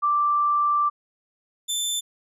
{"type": "tone pair in turn", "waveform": ["sine", "20% pulse"], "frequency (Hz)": [1174.7, 3538], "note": ["D6", "A7"], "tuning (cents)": [0, 9], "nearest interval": "octave + perfect fifth", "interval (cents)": 1909, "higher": "second", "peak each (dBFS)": -18, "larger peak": "neither", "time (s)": [[0.02, 0.9], [1.68, 2.01]], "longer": "first", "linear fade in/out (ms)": 20, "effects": []}